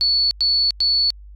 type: tone bursts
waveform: sine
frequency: 4435 Hz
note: C#8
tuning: in tune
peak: -14 dBFS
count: 3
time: 0.01-1.104 s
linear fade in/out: 0 ms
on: 300 ms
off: 97 ms
effects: added 50 Hz sine -37 dBFS peak until 1.35 s + MP3 96 kbps